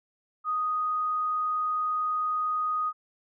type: tone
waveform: sine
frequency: 1244.5 Hz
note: D#6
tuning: in tune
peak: -25 dBFS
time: 0.44-2.93 s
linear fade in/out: 50 ms
effects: none